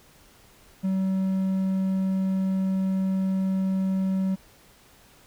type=tone; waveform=triangle; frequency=190.3 Hz; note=F#3; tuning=49 cents sharp; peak=-20 dBFS; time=0.83-4.36 s; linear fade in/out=20 ms; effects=pink hiss -55 dBFS RMS until 5.26 s